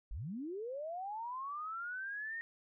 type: linear sweep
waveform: sine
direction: up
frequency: 33.74 to 1862 Hz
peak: -39 dBFS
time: 0.11-2.41 s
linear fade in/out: 0 ms
effects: none